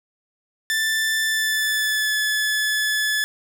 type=tone with pitch glide; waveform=sawtooth; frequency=1767 to 1721.7 Hz; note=A6 to A6; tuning=+7 to -38 cents; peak=-16 dBFS; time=0.7-3.24 s; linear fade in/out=0 ms; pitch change=-45 cents; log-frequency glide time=1.24-2.17 s; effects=none